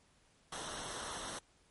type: noise with comb filter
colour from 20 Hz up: pink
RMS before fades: -43 dBFS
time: 0.52-1.39 s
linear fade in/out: 5 ms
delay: 0.42 ms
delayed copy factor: -0.65
effects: pink hiss -69 dBFS RMS until 1.7 s + MP3 48 kbps